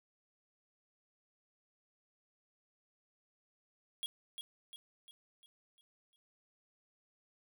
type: tone with echo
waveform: square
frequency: 3313 Hz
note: G#7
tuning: 5 cents flat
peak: -37 dBFS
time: 4.03-4.06 s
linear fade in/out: 0 ms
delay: 350 ms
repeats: 6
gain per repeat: -6 dB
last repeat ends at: 6.16 s
effects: none